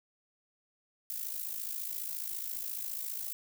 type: noise with amplitude modulation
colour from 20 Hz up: violet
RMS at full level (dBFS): -35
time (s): 1.1-3.33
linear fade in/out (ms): 0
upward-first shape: sine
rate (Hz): 54.6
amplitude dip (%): 70
effects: none